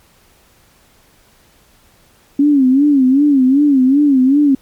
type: tone with vibrato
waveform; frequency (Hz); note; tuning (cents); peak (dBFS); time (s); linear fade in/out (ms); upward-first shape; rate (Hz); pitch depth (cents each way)
sine; 274.5; C#4; -17; -7; 2.39-4.55; 5; sine; 2.6; 130
effects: pink hiss -51 dBFS RMS until 4.61 s + MP3 96 kbps